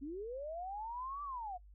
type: linear two-way sweep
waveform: sine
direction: up then down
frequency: 261.8 to 1174.7 to 694 Hz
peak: -40 dBFS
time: 0.01-1.58 s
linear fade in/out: 20 ms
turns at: 1.23 s
effects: noise-tail reverb RT60 0.1 s tail -22 dB re dry + added 50 Hz sine -55 dBFS peak until 1.74 s